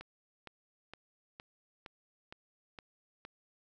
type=click train; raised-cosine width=0.3 ms; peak=-30 dBFS; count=8; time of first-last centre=0.01-3.251 s; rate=2.16 Hz; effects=none